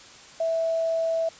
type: tone with quantisation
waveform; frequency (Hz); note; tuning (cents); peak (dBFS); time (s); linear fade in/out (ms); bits
sine; 656; E5; -9; -22; 0.4-1.29; 5; 8
effects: white hiss -47 dBFS RMS until 1.39 s + resampled to 16000 Hz